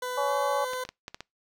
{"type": "tone with pitch glide", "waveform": "20% pulse", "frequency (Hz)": [500, 507.9], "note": ["B4", "B4"], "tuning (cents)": [21, 48], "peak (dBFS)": -26, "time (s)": [0.02, 0.84], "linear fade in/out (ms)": 5, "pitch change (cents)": 27, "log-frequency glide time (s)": [0.26, 0.33]}
{"type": "harmonic tone", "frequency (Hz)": 281.7, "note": "C#4", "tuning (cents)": 28, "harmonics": [2, 3, 4], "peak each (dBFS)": [-28, -30, -31], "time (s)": [0.17, 0.65], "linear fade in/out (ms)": 10}
{"type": "clicks", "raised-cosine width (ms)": 0.2, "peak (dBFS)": -20, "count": 6, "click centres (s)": [0.734, 0.851, 0.89, 1.081, 1.145, 1.206]}
{"effects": ["noise-tail reverb RT60 0.2 s tail -26 dB re dry"]}